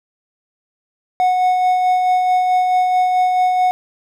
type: tone with tremolo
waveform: triangle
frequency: 734 Hz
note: F#5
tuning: 14 cents flat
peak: -9 dBFS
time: 1.2-3.71 s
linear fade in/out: 0 ms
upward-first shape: sine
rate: 4.6 Hz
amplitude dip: 30%
effects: none